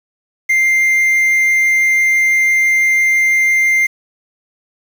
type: tone with quantisation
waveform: triangle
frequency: 2098 Hz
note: C7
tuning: 4 cents sharp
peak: -8 dBFS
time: 0.49-3.87 s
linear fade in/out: 10 ms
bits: 6
effects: none